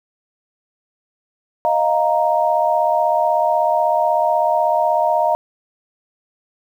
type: chord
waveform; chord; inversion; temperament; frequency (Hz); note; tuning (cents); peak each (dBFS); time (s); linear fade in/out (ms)
sine; Eb suspended second; none; equal; 622.3 / 698.5 / 932.3; Eb5 / F5 / Bb5; 0 / 0 / 0; -18; 1.65-5.35; 0
effects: 8-bit